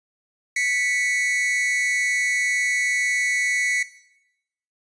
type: tone pair together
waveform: 45% pulse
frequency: 1975.1 / 2217 Hz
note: B6 / C#7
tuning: 0 / 0 cents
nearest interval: major second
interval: 200 cents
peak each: -23 dBFS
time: 0.56-3.83 s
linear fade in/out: 5 ms
effects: noise-tail reverb RT60 0.9 s tail -18 dB re dry + resampled to 22050 Hz